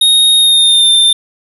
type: tone with pitch glide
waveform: square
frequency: 3729 to 3587 Hz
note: A#7 to A7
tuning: 0 to +33 cents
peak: -6 dBFS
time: 0.01-1.13 s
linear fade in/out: 5 ms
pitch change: -67 cents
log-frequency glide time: 0.37-0.92 s
effects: none